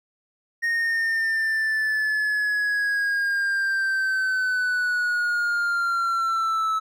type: linear sweep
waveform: triangle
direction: down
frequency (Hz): 1859 to 1300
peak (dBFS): -19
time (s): 0.62-6.8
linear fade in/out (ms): 20
effects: none